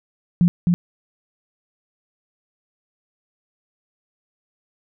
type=tone with echo; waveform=sine; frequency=174.61 Hz; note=F3; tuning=in tune; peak=-11 dBFS; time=0.41-0.48 s; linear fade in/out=0 ms; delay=260 ms; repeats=1; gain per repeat=-2 dB; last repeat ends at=0.74 s; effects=none